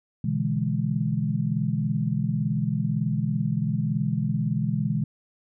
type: chord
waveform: sine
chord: E dominant seventh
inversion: second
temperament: equal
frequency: 123.47 / 146.83 / 164.81 / 207.7 Hz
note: B2 / D3 / E3 / G#3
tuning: 0 / 0 / 0 / 0 cents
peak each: -28 dBFS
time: 0.24-5.04 s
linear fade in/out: 5 ms
effects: none